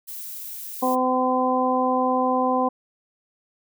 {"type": "noise", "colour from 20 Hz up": "violet", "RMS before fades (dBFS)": -35, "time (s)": [0.07, 0.96], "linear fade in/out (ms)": 20}
{"type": "harmonic tone", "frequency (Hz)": 255.5, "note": "C4", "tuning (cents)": -41, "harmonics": [1, 2, 3, 4], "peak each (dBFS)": [-24, -24, -24, -24], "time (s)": [0.82, 2.69], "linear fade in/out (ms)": 10}
{"effects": []}